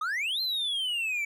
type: exponential two-way sweep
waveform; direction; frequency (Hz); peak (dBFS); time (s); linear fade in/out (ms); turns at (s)
triangle; up then down; 1200 to 4195 to 2281; -26; 0.01-1.25; 5; 0.41
effects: none